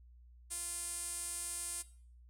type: tone with band-pass filter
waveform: sawtooth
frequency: 347 Hz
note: F4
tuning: 11 cents flat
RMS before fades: -41 dBFS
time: 0.5-1.83 s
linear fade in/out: 20 ms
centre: 9200 Hz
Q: 6.3
effects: noise-tail reverb RT60 0.5 s tail -17 dB re dry + added 60 Hz sine -56 dBFS peak until 2.29 s